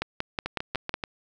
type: two click trains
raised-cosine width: 0.3 ms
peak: -14 / -11 dBFS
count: 5 / 6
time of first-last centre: 0.46-1.038 / 0.02-0.941 s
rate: 6.92 / 5.43 Hz
effects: none